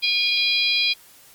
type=harmonic tone with a mistuned harmonic; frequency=810 Hz; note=G#5; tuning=43 cents flat; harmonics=3 / 4 / 5 / 6; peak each=-22 / -23 / -24 / -25 dBFS; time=0.02-0.94 s; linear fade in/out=20 ms; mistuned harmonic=4; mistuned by=+17 cents; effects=white hiss -50 dBFS RMS until 1.34 s + Opus 32 kbps